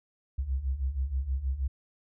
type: beating tone pair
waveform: sine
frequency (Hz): 62.6 / 68.9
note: B1 / C#2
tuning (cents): +24 / -10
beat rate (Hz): 6.3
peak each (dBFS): -33 / -29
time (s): 0.38-1.68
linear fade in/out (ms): 10
effects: none